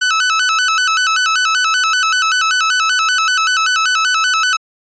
sawtooth tone with vibrato, 1396.9 Hz, F6, in tune, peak -8 dBFS, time 0.01-4.57 s, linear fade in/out 10 ms, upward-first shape square, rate 5.2 Hz, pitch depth 120 cents each way, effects resampled to 16000 Hz

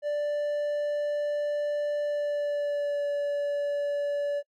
triangle tone with pitch glide, 587.3 to 575.9 Hz, D5 to D5, 0 to -34 cents, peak -24 dBFS, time 0.02-4.43 s, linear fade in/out 50 ms, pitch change -34 cents, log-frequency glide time 2.03-3.06 s, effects noise-tail reverb RT60 0.1 s tail -24 dB re dry

